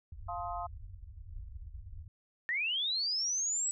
pink low-pass noise, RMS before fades -46 dBFS, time 0.12-2.08 s, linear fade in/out 5 ms, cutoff 100 Hz, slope 96 dB/octave
sine chord, F dominant seventh, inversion none, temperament just, 698.5 / 873.1 / 1047.7 / 1257.2 Hz, F5 / A5 / C6 / Eb6, 0 / -14 / +2 / +18 cents, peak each -38 / -44 / -42 / -43 dBFS, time 0.28-0.67 s, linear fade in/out 10 ms
sine linear sweep, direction up, 1800 to 7902 Hz, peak -30 dBFS, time 2.49-3.71 s, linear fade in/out 0 ms
effects none

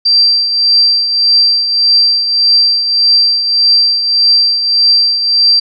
sine tone with tremolo, 4704 Hz, D8, 2 cents sharp, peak -4 dBFS, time 0.05-5.6 s, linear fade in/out 10 ms, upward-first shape triangle, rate 1.7 Hz, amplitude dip 60%, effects none

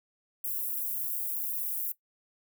white high-pass noise, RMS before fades -33 dBFS, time 0.44-1.92 s, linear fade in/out 5 ms, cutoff 12000 Hz, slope 24 dB/octave, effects noise-tail reverb RT60 0.1 s tail -17 dB re dry

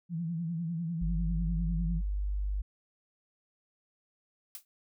sine tone with vibrato, 167.2 Hz, E3, 25 cents sharp, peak -31 dBFS, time 0.09-2.02 s, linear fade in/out 50 ms, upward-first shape sine, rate 10 Hz, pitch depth 79 cents each way
sine tone, 49.61 Hz, G1, 21 cents sharp, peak -29 dBFS, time 1.01-2.62 s, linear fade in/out 10 ms
blue noise with exponential decay, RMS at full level -38 dBFS, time 4.55-4.65 s, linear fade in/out 1 ms, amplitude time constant 21 ms
effects none

